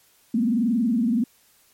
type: tone with frequency modulation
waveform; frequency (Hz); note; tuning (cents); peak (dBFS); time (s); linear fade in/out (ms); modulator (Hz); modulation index
sine; 233.1; A#3; 0; -18; 0.34-1.24; 5; 21.4; 1.1
effects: white hiss -59 dBFS RMS until 1.73 s + MP3 64 kbps